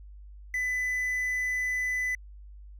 triangle tone with quantisation, 2000 Hz, B6, 21 cents sharp, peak -25 dBFS, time 0.54-2.15 s, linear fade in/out 2 ms, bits 9, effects added 50 Hz sine -44 dBFS peak until 2.79 s

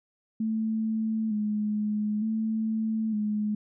sine tone with vibrato, 215.6 Hz, A3, 35 cents flat, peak -25 dBFS, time 0.4-3.55 s, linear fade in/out 5 ms, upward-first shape square, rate 0.55 Hz, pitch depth 39 cents each way, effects none

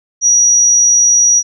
sine tone, 5790 Hz, F#8, 38 cents flat, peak -6 dBFS, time 0.21-1.43 s, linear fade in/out 50 ms, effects none

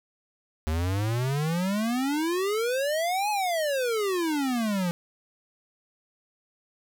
square exponential two-way sweep, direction up then down, 75.9 to 857 to 169.3 Hz, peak -25 dBFS, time 0.67-4.91 s, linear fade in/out 0 ms, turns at 3.3 s, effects 9-bit

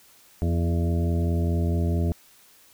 harmonic tone with a mistuned harmonic, 84.7 Hz, E2, 48 cents sharp, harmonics 1 / 2 / 3 / 4 / 5 / 7 / 8, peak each -22 / -28 / -32 / -34 / -36 / -39 / -40 dBFS, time 0.42-2.12 s, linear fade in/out 0 ms, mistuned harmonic 3, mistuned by -39 cents, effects white hiss -55 dBFS RMS until 2.73 s

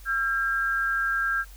sine tone pair together, 1360 / 1608.5 Hz, F6 / G6, -46 / +44 cents, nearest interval minor third, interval 290 cents, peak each -28 / -24 dBFS, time 0.05-1.45 s, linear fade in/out 50 ms, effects added 46 Hz sine -43 dBFS peak until 1.56 s + white hiss -53 dBFS RMS until 1.56 s

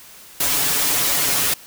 white noise with comb filter, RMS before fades -19 dBFS, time 0.4-1.54 s, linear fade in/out 5 ms, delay 7 ms, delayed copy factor +0.9, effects white hiss -43 dBFS RMS until 1.66 s

